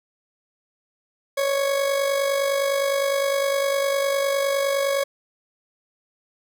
40% pulse tone with amplitude modulation, 554.4 Hz, C#5, in tune, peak -17 dBFS, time 1.37-5.04 s, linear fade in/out 10 ms, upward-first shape sine, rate 49.8 Hz, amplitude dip 50%, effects none

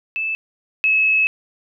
sine tone pair in turn, 2627 / 2585 Hz, E7 / E7, -7 / -34 cents, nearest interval unison, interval 27 cents, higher first, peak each -20 / -13 dBFS, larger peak second, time 0.16-0.35 / 0.84-1.27 s, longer second, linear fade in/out 0 ms, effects none

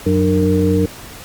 harmonic tone with a mistuned harmonic, 92.5 Hz, F#2, in tune, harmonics 1 / 2 / 3 / 5, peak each -17 / -17 / -17 / -17 dBFS, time 0.06-0.86 s, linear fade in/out 5 ms, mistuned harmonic 3, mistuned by +130 cents, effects pink hiss -35 dBFS RMS until 1.24 s + Opus 48 kbps

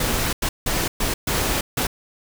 pink noise bursts at uneven times, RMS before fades -22 dBFS, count 6, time 0-0.33 / 0.42-0.49 / 0.66-0.88 / 1-1.14 / 1.27-1.61 / 1.77-1.87 s, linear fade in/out 5 ms, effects none

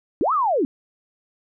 sine linear two-way sweep, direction up then down, 240.6 to 1318.5 to 240.6 Hz, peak -17 dBFS, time 0.21-0.65 s, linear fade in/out 0 ms, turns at 0.33 s, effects none

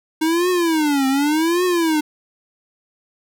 square tone with vibrato, 311.1 Hz, D#4, in tune, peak -16 dBFS, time 0.21-2.01 s, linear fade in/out 10 ms, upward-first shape triangle, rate 0.87 Hz, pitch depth 290 cents each way, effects none

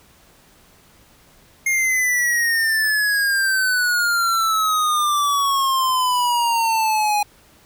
square exponential sweep, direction down, 2138 to 824 Hz, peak -17 dBFS, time 1.66-7.23 s, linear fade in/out 5 ms, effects pink hiss -52 dBFS RMS until 7.65 s

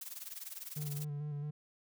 blue noise with tremolo, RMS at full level -42 dBFS, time 0.01-1.05 s, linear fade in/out 5 ms, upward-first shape triangle, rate 20 Hz, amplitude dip 90%
triangle tone with vibrato, 147 Hz, D3, 2 cents sharp, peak -35 dBFS, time 0.76-1.51 s, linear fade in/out 10 ms, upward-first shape square, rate 4.5 Hz, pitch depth 28 cents each way
effects none

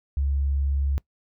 sine tone, 69.5 Hz, C#2, 5 cents sharp, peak -21 dBFS, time 0.17-0.98 s, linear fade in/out 0 ms, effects noise-tail reverb RT60 0.1 s tail -22 dB re dry

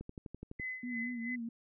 click train, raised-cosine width 3 ms, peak -31 dBFS, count 8, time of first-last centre 0.01-0.598 s, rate 11.9 Hz
sine tone with tremolo, 2027 Hz, B6, 45 cents sharp, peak -36 dBFS, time 0.59-1.36 s, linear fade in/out 10 ms, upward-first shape sine, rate 3 Hz, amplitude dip 80%
sine tone with vibrato, 238.2 Hz, A#3, 38 cents sharp, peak -37 dBFS, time 0.83-1.49 s, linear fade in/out 5 ms, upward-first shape sine, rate 4.5 Hz, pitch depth 67 cents each way
effects none

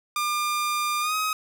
sawtooth tone with pitch glide, 1200 to 1264.8 Hz, D6 to D#6, +37 to +28 cents, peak -20 dBFS, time 0.16-1.33 s, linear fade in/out 2 ms, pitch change +91 cents, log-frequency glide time 1-1.15 s, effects 10-bit

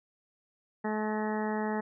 harmonic tone with a mistuned harmonic, 214.6 Hz, A3, 43 cents flat, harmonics 1 / 2 / 3 / 4 / 5 / 6 / 7 / 8 / 9, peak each -32 / -35 / -40 / -36 / -45 / -46 / -48 / -44 / -44 dBFS, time 0.84-1.81 s, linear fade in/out 10 ms, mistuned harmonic 9, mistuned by -32 cents, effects none

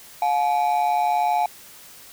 triangle ring-modulated tone, 784 Hz, G5, in tune, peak -13 dBFS, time 0.22-1.46 s, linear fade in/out 2 ms, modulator 70.2 Hz, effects white hiss -45 dBFS RMS until 2.12 s

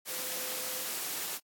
sine tone in noise, 511 Hz, C5, 41 cents flat, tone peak -47 dBFS, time 0.07-0.89 s, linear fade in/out 50 ms, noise white, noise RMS -36 dBFS, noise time 0.05-1.4 s, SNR -14 dB, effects high-pass 200 Hz 12 dB/octave + AAC 64 kbps

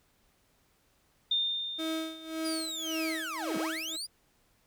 sine tone with exponential decay, 3623 Hz, A7, 50 cents sharp, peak -24 dBFS, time 1.31-2.83 s, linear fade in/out 5 ms, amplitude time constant 330 ms
35% pulse tone with tremolo, 320.5 Hz, E4, 49 cents flat, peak -29 dBFS, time 1.78-3.97 s, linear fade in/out 20 ms, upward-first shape sine, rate 1.8 Hz, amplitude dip 85%
30% pulse linear two-way sweep, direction down then up, 4978 to 163.9 to 4978 Hz, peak -32 dBFS, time 2.44-4.07 s, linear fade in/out 20 ms, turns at 3.57 s
effects pink hiss -69 dBFS RMS until 4.66 s

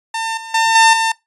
sawtooth tone with level steps, 901 Hz, A5, 41 cents sharp, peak -15 / -25 / -8 / -3 / -10 dBFS, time 0.14-1.12 s, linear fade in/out 5 ms, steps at 0.37 / 0.54 / 0.75 / 0.93 s, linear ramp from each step 5 ms, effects noise-tail reverb RT60 0.2 s tail -23 dB re dry + resampled to 24000 Hz

